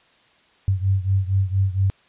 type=beating tone pair; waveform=sine; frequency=95.1 / 99.4 Hz; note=F#2 / G2; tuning=+48 / +25 cents; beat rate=4.3 Hz; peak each=-19 / -22 dBFS; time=0.68-1.9 s; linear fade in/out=0 ms; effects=white hiss -57 dBFS RMS until 2.08 s + resampled to 8000 Hz